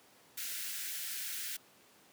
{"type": "high-pass noise", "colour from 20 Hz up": "white", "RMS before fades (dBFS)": -40, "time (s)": [0.37, 1.57], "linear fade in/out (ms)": 10, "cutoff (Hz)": 1400, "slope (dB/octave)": 96, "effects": ["pink hiss -62 dBFS RMS until 2.12 s", "high-pass 200 Hz 12 dB/octave"]}